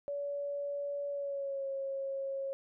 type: tone with pitch glide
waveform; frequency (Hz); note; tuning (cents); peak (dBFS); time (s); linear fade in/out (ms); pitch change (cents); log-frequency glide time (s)
sine; 570 to 544.6; C#5 to C#5; +48 to -31; -34; 0.08-2.53; 0; -79; 1.09-1.67
effects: none